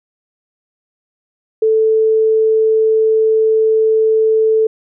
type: tone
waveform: sine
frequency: 440 Hz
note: A4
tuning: in tune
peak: -9 dBFS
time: 1.62-4.67 s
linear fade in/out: 5 ms
effects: none